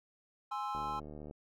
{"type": "chord", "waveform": "triangle", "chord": "Ab augmented", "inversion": "none", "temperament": "equal", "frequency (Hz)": [830.6, 1046.5, 1318.5], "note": ["Ab5", "C6", "E6"], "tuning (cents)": [0, 0, 0], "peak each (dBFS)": [-37, -38, -39], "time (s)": [0.51, 1], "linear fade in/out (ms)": 10}
{"type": "click train", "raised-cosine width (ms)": 2, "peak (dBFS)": -34, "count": 43, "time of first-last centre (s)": [0.75, 1.311], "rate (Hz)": 74.9}
{"effects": []}